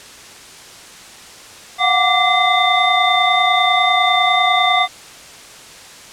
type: tone cluster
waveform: sine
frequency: 716 / 746 / 1168 / 2052 / 3601 Hz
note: F5 / F#5 / D6 / C7 / A7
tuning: +43 / +14 / -10 / -34 / +39 cents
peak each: -18 dBFS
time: 1.78-4.88 s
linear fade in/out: 50 ms
effects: white hiss -38 dBFS RMS until 6.12 s + low-pass 8000 Hz 12 dB/octave